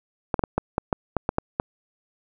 clicks, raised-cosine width 1 ms, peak -7 dBFS, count 10, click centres 0.342 / 0.393 / 0.438 / 0.58 / 0.781 / 0.928 / 1.167 / 1.291 / 1.384 / 1.599 s, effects none

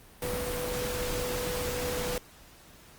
sine tone in noise, 493.9 Hz, B4, in tune, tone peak -33 dBFS, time 0.22-2.18 s, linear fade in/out 2 ms, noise pink, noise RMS -34 dBFS, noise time 0.22-2.18 s, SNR -2 dB, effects pink hiss -54 dBFS RMS until 2.98 s + Opus 32 kbps

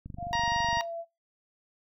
click train, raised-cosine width 5 ms, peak -28 dBFS, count 18, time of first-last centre 0.06-0.771 s, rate 23.9 Hz
sine tone with pitch glide, 698.5 to 672 Hz, F5 to E5, 0 to +33 cents, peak -34 dBFS, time 0.17-1.05 s, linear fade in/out 50 ms, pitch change -67 cents, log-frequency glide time 0.54-0.92 s
harmonic tone, 940 Hz, A#5, 14 cents sharp, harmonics 1 / 2 / 3 / 4 / 5 / 6, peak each -27 / -33 / -37 / -39 / -41 / -43 dBFS, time 0.33-0.81 s, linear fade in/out 0 ms
effects noise-tail reverb RT60 0.2 s tail -18 dB re dry

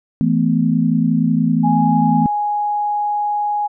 sine chord, E suspended fourth, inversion none, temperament equal with one note detuned, 164.81 / 220 / 250.8 Hz, E3 / A3 / B3, 0 / 0 / +27 cents, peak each -17 dBFS, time 0.21-2.26 s, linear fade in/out 0 ms
sine tone, 830.6 Hz, G#5, in tune, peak -16 dBFS, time 1.63-3.68 s, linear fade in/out 20 ms
effects none

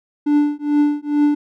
triangle tone with tremolo, 293.7 Hz, D4, in tune, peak -8 dBFS, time 0.26-1.35 s, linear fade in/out 10 ms, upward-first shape triangle, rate 2.3 Hz, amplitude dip 100%, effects none

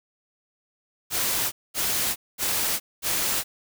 white noise bursts, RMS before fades -25 dBFS, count 4, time 1.1-3.44 s, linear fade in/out 50 ms, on 420 ms, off 220 ms, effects none

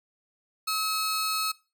sawtooth tone pair together, 1285 / 4310 Hz, E6 / C#8, -45 / -49 cents, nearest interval octave + major sixth, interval 2096 cents, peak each -25 / -27 dBFS, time 0.67-1.52 s, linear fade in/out 10 ms, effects noise-tail reverb RT60 0.3 s tail -20 dB re dry

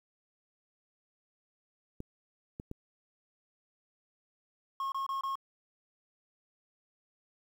clicks, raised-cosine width 3 ms, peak -27 dBFS, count 3, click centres 2.004 / 2.599 / 2.714 s
triangle tone bursts, 1084 Hz, C#6, 39 cents flat, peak -30 dBFS, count 4, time 4.8-5.355 s, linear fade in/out 2 ms, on 120 ms, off 25 ms
effects 10-bit

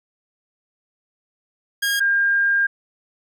sawtooth / sine tone pair in turn, 1627 / 1606.5 Hz, G#6 / G6, -36 / +42 cents, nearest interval unison, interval 22 cents, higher first, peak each -15 dBFS, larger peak neither, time 1.82-2 / 2-2.67 s, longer second, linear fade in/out 10 ms, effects none

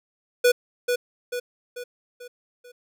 square tone with echo, 490 Hz, B4, 14 cents flat, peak -15 dBFS, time 0.44-0.52 s, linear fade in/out 10 ms, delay 440 ms, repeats 5, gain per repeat -6 dB, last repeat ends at 2.72 s, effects none

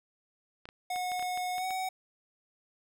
clicks, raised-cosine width 0.3 ms, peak -28 dBFS, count 9, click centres 0.655 / 0.689 / 0.96 / 1.118 / 1.195 / 1.226 / 1.375 / 1.582 / 1.707 s
square tone with pitch glide, 728 to 749.8 Hz, F#5 to F#5, -28 to +23 cents, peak -32 dBFS, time 0.9-1.89 s, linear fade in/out 5 ms, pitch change +51 cents, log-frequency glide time 1.55-1.66 s
effects none

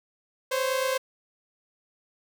sawtooth tone pair together, 518 / 546.7 Hz, C5 / C#5, -17 / -24 cents, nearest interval minor second, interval 93 cents, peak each -22 / -26 dBFS, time 0.51-0.98 s, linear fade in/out 10 ms, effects none

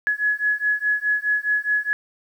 sine beating tone pair, 1689 / 1693.8 Hz, G#6 / G#6, +29 / +34 cents, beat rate 4.8 Hz, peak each -22 dBFS, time 0.07-1.93 s, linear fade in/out 0 ms, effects 9-bit

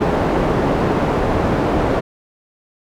white low-pass noise, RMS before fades -17 dBFS, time 0-2.01 s, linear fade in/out 20 ms, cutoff 630 Hz, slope 12 dB/octave, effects none

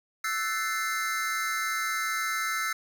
square chord, F# half-diminished seventh, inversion third, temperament equal with one note detuned, 1318.5 / 1503.2 / 1760 / 2093 Hz, E6 / F#6 / A6 / C7, 0 / +27 / 0 / 0 cents, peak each -32 / -37 / -36 / -33 dBFS, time 0.24-2.73 s, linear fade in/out 5 ms, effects none

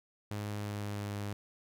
sawtooth tone with pitch glide, 103.83 to 102.05 Hz, G#2 to G#2, 0 to -30 cents, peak -32 dBFS, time 0.31-1.33 s, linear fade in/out 0 ms, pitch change -30 cents, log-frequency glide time 0.49-1.17 s, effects none

